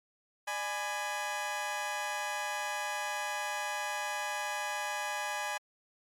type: chord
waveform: 20% pulse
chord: G# diminished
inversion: second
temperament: just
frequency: 598 / 830.6 / 996.7 Hz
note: D5 / G#5 / B5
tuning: +31 / 0 / +16 cents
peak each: -36 / -30 / -35 dBFS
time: 0.47-5.58 s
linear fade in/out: 10 ms
effects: low-pass 12000 Hz 12 dB/octave + MP3 96 kbps